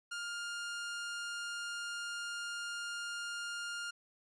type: tone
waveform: sawtooth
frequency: 1408 Hz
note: F6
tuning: 14 cents sharp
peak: -35 dBFS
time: 0.11-3.91 s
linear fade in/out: 10 ms
effects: resampled to 22050 Hz